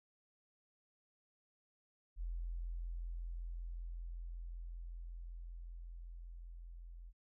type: tone with level ramp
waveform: sine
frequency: 42.64 Hz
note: F1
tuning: 41 cents flat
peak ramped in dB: -38 to -49 dBFS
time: 2.16-7.13 s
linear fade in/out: 50 ms
effects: none